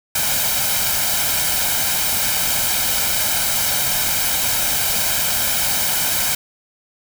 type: noise with comb filter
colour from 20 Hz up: white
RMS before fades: -19 dBFS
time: 0.15-6.35 s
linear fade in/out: 5 ms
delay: 1.3 ms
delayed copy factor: +0.6
effects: none